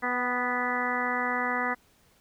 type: harmonic tone with a mistuned harmonic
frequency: 246.9 Hz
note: B3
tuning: in tune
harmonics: 1 / 2 / 3 / 4 / 5 / 6 / 7 / 8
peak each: -35 / -36 / -34 / -34 / -33 / -37 / -34 / -32 dBFS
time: 0.02-1.75 s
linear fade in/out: 20 ms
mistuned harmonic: 3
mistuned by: +20 cents
effects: pink hiss -63 dBFS RMS until 2.2 s